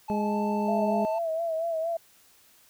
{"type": "tone with pitch glide", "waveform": "triangle", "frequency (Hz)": [865, 884.7], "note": ["A5", "A5"], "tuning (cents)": [-30, 9], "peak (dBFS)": -29, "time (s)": [0.08, 1.19], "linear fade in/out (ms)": 10, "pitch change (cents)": 39, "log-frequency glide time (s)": [0.21, 0.35]}
{"type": "harmonic tone", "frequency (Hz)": 207.7, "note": "G#3", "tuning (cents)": 0, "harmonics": [1, 2, 3, 4], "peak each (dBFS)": [-27, -32, -34, -39], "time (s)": [0.1, 1.05], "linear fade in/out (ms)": 0}
{"type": "tone with vibrato", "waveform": "sine", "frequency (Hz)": 657, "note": "E5", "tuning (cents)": -6, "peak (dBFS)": -26, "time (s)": [0.68, 1.97], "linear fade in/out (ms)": 5, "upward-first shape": "sine", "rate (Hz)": 4.3, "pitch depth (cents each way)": 55}
{"effects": ["white hiss -59 dBFS RMS until 2.69 s"]}